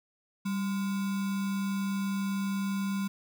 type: tone with sample-and-hold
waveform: sine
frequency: 196 Hz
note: G3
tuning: in tune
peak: -28 dBFS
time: 0.45-3.08 s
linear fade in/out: 10 ms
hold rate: 1225 Hz
effects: none